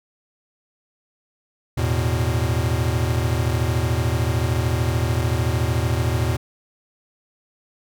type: chord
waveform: square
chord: E suspended fourth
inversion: none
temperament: equal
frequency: 82.41 / 110 / 123.47 Hz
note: E2 / A2 / B2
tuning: 0 / 0 / 0 cents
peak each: -24 dBFS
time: 1.77-6.37 s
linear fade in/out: 10 ms
effects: none